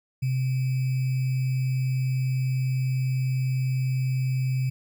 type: tone with sample-and-hold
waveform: sine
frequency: 130 Hz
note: C3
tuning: 11 cents flat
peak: -22 dBFS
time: 0.22-4.7 s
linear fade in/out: 10 ms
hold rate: 2450 Hz
effects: none

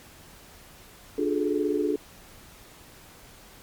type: tone cluster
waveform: sine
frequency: 295.8 / 356.3 / 411.5 / 432.3 Hz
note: D4 / F4 / G#4 / A4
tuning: +13 / +35 / -16 / -31 cents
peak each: -27 / -29 / -30 / -28 dBFS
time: 1.18-1.96 s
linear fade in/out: 5 ms
effects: pink hiss -50 dBFS RMS until 3.62 s + MP3 96 kbps

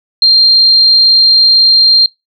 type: tone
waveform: sine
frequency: 4186 Hz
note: C8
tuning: in tune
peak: -3 dBFS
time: 0.22-2.06 s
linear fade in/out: 2 ms
effects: noise-tail reverb RT60 0.2 s tail -23 dB re dry

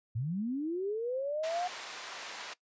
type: linear sweep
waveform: sine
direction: up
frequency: 103.83 to 733 Hz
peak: -31 dBFS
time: 0.15-1.68 s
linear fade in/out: 10 ms
type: band-pass noise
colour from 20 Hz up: pink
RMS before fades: -44 dBFS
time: 1.43-2.54 s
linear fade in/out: 10 ms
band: 800 to 6400 Hz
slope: 12 dB/octave
effects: noise-tail reverb RT60 0.1 s tail -19 dB re dry + resampled to 16000 Hz

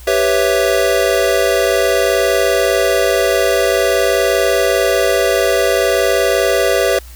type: chord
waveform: square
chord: C# half-diminished seventh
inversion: second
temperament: equal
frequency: 392 / 493.9 / 554.4 / 659.3 Hz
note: G4 / B4 / C#5 / E5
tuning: 0 / 0 / 0 / 0 cents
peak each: -18 dBFS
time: 0.07-6.99 s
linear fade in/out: 5 ms
effects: added 60 Hz sine -33 dBFS peak until 7.15 s + white hiss -42 dBFS RMS until 7.15 s

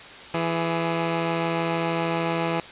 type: tone pair together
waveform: 10% pulse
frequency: 166.58 / 420 Hz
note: E3 / G#4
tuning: +18 / +19 cents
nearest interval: octave + major third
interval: 1601 cents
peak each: -15 / -24 dBFS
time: 0.34-2.6 s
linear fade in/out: 2 ms
effects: white hiss -41 dBFS RMS until 2.71 s + resampled to 8000 Hz

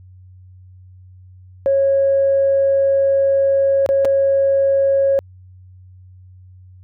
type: tone with dropouts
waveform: sine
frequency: 548 Hz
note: C#5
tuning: 20 cents flat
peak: -11 dBFS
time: 1.66-5.19 s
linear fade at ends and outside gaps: 0 ms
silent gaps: 3.862-3.89 / 4.048-4.053 s
effects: tanh soft clip ceiling -7 dBFS + added 92 Hz sine -40 dBFS peak until 6.83 s

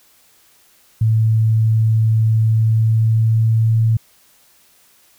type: tone with pitch glide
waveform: sine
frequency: 110.9 to 112.38 Hz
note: A2 to A2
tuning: +14 to +37 cents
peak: -11 dBFS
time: 1.01-3.97 s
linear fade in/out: 5 ms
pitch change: +23 cents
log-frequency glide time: 2.41-3.74 s
effects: white hiss -53 dBFS RMS until 5.18 s

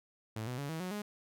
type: tone with pitch steps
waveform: sawtooth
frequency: 110 / 124.91 / 141.83 / 161.05 / 182.87 / 207.7 Hz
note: A2 / B2 / C#3 / E3 / F#3 / G#3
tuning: 0 / +20 / +40 / -40 / -20 / 0 cents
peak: -33 dBFS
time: 0.36-1.02 s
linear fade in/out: 5 ms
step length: 110 ms
effects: none

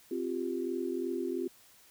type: chord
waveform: sine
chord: C suspended fourth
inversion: none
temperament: equal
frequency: 261.6 / 349.2 / 392 Hz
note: C4 / F4 / G4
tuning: 0 / 0 / 0 cents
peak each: -37 / -34 / -37 dBFS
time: 0.11-1.48 s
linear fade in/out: 5 ms
effects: white hiss -60 dBFS RMS until 1.9 s

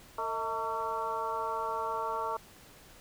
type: harmonic tone with a mistuned harmonic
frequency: 225.9 Hz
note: A3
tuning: 46 cents sharp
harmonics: 2 / 3 / 4 / 5 / 6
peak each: -39 / -40 / -35 / -36 / -40 dBFS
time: 0.18-2.37 s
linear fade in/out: 5 ms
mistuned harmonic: 3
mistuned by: -97 cents
effects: pink hiss -55 dBFS RMS until 3 s

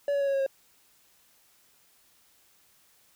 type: tone with pitch steps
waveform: triangle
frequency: 570 / 563.8 / 557.6 / 551.5 / 545.5 / 539.6 Hz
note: C#5 / C#5 / C#5 / C#5 / C#5 / C#5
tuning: +48 / +29 / +10 / -9 / -28 / -47 cents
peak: -22 dBFS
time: 0.08-0.464 s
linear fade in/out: 2 ms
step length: 64 ms
effects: white hiss -63 dBFS RMS until 3.15 s

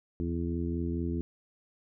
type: harmonic tone with a mistuned harmonic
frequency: 84.5 Hz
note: E2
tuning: 43 cents sharp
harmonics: 1 / 2 / 3 / 4 / 5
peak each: -33 / -36 / -35 / -36 / -44 dBFS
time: 0.2-1.21 s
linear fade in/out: 0 ms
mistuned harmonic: 1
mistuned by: -100 cents
effects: none

